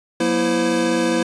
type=tone cluster; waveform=square; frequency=182.6 / 238.4 / 330.8 / 513 Hz; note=F#3 / A#3 / E4 / C5; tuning=-23 / +39 / +6 / -34 cents; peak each=-28 / -23 / -21 / -23 dBFS; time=0.2-1.23 s; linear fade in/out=5 ms; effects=resampled to 22050 Hz